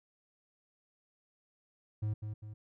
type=tone with echo; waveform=triangle; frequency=106.6 Hz; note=G#2; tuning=46 cents sharp; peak=-29 dBFS; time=2.02-2.14 s; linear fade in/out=10 ms; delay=200 ms; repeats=2; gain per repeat=-6 dB; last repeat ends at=2.54 s; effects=none